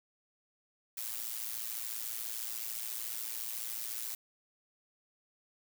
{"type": "noise with amplitude modulation", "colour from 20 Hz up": "blue", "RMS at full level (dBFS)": -36, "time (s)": [0.97, 4.15], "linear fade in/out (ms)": 5, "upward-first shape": "sine", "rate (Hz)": 114, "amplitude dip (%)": 75, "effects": []}